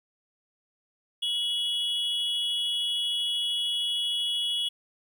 triangle tone pair together, 2937 / 3350 Hz, F#7 / G#7, -13 / +14 cents, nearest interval major second, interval 227 cents, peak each -29 / -26 dBFS, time 1.22-4.69 s, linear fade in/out 10 ms, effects 10-bit

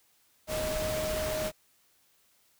sine tone in noise, 622.3 Hz, D#5, in tune, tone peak -31 dBFS, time 0.47-1.52 s, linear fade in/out 50 ms, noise pink, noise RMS -35 dBFS, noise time 0.47-1.52 s, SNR +1 dB, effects white hiss -67 dBFS RMS until 2.59 s

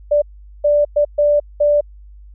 sine tone bursts at uneven times, 587.3 Hz, D5, in tune, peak -10 dBFS, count 5, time 0.11-0.22 / 0.64-0.85 / 0.96-1.05 / 1.18-1.4 / 1.6-1.81 s, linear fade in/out 10 ms, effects added 50 Hz sine -37 dBFS peak until 2.34 s

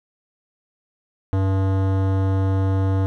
sine tone with hard clipping, 96 Hz, G2, 36 cents flat, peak -19 dBFS, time 1.33-3.06 s, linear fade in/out 0 ms, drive 18 dB, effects none

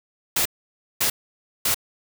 white noise bursts, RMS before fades -21 dBFS, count 3, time 0.36-1.745 s, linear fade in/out 5 ms, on 95 ms, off 550 ms, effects none

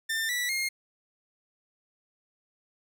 sawtooth tone with pitch steps, 1794 / 1956.4 / 2133 Hz, A6 / B6 / C7, +33 / -17 / +33 cents, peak -24 dBFS, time 0.09-0.69 s, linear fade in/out 10 ms, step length 200 ms, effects none

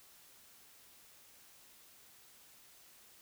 silence, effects white hiss -61 dBFS RMS until 3.21 s

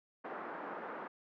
white band-pass noise, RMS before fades -44 dBFS, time 0.24-1.08 s, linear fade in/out 10 ms, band 230 to 1400 Hz, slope 24 dB/octave, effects none

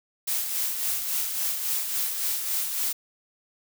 blue noise with tremolo, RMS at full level -26 dBFS, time 0.27-2.93 s, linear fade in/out 10 ms, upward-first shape sine, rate 3.6 Hz, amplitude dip 45%, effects none

